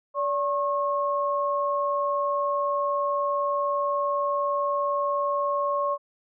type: tone pair together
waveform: sine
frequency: 575.3 / 1086 Hz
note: D5 / C#6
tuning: -36 / -36 cents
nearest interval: major seventh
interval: 1100 cents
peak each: -26 / -25 dBFS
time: 0.14-5.98 s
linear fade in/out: 50 ms
effects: none